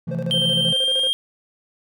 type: chord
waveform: triangle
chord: F major seventh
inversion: second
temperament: equal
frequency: 130.81 / 164.81 / 174.61 / 220 Hz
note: C3 / E3 / F3 / A3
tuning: 0 / 0 / 0 / 0 cents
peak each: -28 / -24 / -30 / -30 dBFS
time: 0.07-0.74 s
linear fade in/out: 10 ms
type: tone with tremolo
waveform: triangle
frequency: 522 Hz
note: C5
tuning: 4 cents flat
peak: -24 dBFS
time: 0.11-1.1 s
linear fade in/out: 5 ms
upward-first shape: square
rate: 13 Hz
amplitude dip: 80%
type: tone with pitch glide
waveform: triangle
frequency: 3139 to 3212 Hz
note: G7 to G7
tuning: +2 to +41 cents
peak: -16 dBFS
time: 0.31-1.13 s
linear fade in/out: 0 ms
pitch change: +39 cents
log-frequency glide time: 0.62-1 s
effects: none